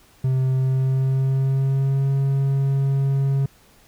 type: tone with pitch glide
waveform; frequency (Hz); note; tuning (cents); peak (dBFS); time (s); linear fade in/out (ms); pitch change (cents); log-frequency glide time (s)
triangle; 130.81 to 137; C3 to C#3; 0 to -20; -15; 0.24-3.46; 5; +80; 0.53-2.11
effects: pink hiss -54 dBFS RMS until 3.87 s